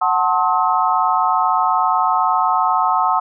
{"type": "chord", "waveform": "sine", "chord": "F# diminished seventh", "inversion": "none", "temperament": "just", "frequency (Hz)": [740, 888, 1065.6, 1278.7], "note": ["F#5", "A5", "C6", "Eb6"], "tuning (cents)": [0, 16, 31, 47], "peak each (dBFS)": -19, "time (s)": [0.01, 3.2], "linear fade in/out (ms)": 10, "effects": []}